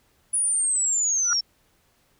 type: linear sweep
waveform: sine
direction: down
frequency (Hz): 9870 to 5380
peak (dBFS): -20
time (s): 0.33-1.41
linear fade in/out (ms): 10
type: tone with exponential growth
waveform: sine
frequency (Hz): 1396.9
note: F6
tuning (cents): 0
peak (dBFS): -19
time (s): 1.22-1.33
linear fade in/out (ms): 1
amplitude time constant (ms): 23
effects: pink hiss -64 dBFS RMS until 2.19 s